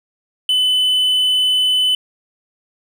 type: tone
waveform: triangle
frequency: 3013 Hz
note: F#7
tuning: 31 cents sharp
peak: -11 dBFS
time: 0.49-1.95 s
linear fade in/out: 2 ms
effects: none